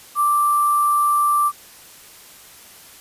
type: tone with sample-and-hold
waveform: sine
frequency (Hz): 1174.7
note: D6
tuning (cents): 0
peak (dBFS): -14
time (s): 0.15-1.52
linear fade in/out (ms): 50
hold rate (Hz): 11025
effects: white hiss -44 dBFS RMS until 3 s + resampled to 32000 Hz